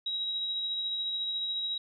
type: tone with tremolo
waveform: sine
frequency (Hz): 3839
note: B7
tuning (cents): -50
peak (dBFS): -29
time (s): 0.06-1.78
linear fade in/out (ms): 5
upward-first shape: sine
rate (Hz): 14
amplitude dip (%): 25
effects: none